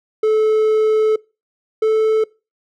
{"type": "tone pair in turn", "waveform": "triangle", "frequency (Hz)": [434, 437.8], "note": ["A4", "A4"], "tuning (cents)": [-24, -9], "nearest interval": "unison", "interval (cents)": 15, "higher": "second", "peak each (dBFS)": -10, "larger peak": "neither", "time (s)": [[0.23, 1.16], [1.82, 2.24]], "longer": "first", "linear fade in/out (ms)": 5, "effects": ["noise-tail reverb RT60 0.3 s tail -24 dB re dry"]}